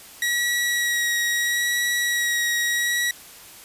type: tone with vibrato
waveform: sawtooth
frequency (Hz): 1915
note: A#6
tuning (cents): +46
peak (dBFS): -17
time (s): 0.22-3.11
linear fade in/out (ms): 2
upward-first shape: sine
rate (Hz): 0.76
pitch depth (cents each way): 14
effects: white hiss -44 dBFS RMS until 3.64 s + resampled to 32000 Hz